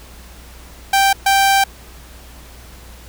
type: tone bursts at uneven times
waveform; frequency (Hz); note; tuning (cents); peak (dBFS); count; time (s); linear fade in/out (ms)
sawtooth; 784; G5; 0; -7; 2; 0.93-1.13 / 1.26-1.64; 5
effects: added 60 Hz sine -39 dBFS peak until 3.08 s + pink hiss -42 dBFS RMS until 3.08 s